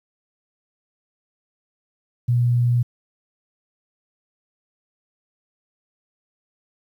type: tone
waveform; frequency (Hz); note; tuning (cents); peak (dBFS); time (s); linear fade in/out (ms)
sine; 121.1; B2; -34; -15; 2.28-2.83; 10
effects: 9-bit